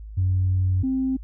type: tone pair in turn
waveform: sine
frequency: 92.8 / 262.5 Hz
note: F#2 / C4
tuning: +6 / +6 cents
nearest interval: octave + tritone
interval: 1800 cents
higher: second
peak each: -17 / -20 dBFS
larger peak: first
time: 0.17-0.83 / 0.83-1.17 s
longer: first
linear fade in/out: 10 ms
effects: tanh soft clip ceiling -14 dBFS + added 53 Hz sine -35 dBFS peak until 1.23 s